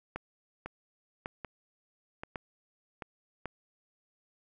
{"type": "two click trains", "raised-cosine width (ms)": 0.5, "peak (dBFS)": [-24, -21], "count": [4, 4], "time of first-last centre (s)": [[0.66, 3.022], [0.16, 3.457]], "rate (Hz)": [1.27, 0.91], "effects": []}